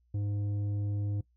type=tone with tanh clipping; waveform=sine; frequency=102.2 Hz; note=G#2; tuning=27 cents flat; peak=-31 dBFS; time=0.14-1.21 s; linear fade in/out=5 ms; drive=8 dB; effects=noise-tail reverb RT60 0.1 s tail -19 dB re dry + added 60 Hz sine -66 dBFS peak until 1.36 s